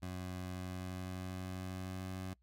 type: tone with pitch glide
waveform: 20% pulse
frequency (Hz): 91.3 to 93.54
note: F#2 to F#2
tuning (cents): -23 to +19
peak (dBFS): -36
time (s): 0.02-2.34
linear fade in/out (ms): 10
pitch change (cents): +42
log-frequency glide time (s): 0.41-2.17
effects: noise-tail reverb RT60 0.1 s tail -25 dB re dry + added 60 Hz sine -69 dBFS peak until 2.42 s

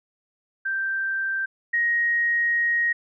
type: tone pair in turn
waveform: sine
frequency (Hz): 1568 / 1879.8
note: G6 / A#6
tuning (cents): 0 / +14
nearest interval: minor third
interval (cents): 314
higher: second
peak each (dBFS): -23 / -19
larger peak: second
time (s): 0.65-1.46 / 1.73-2.93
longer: second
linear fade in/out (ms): 10
effects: none

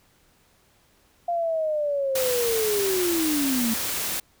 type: linear sweep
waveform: sine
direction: down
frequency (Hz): 698.5 to 220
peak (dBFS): -22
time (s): 1.28-3.74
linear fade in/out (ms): 5
type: noise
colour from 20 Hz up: white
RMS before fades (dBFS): -28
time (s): 2.15-4.2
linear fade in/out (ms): 5
effects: pink hiss -61 dBFS RMS until 4.4 s

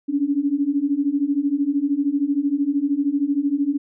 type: beating tone pair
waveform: sine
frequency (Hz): 276.2 / 289.2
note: C#4 / D4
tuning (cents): -6 / -27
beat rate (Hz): 13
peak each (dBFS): -22 / -20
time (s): 0.08-3.78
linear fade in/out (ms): 20
effects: none

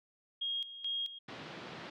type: tone with tremolo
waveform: sine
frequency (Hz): 3258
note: G#7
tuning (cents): -34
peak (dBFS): -33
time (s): 0.41-1.19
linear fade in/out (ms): 10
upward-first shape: square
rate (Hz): 2.3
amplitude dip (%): 75
type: band-pass noise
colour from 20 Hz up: pink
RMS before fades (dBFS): -47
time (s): 1.28-1.9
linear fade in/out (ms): 5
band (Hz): 140 to 4200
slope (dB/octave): 24
effects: none

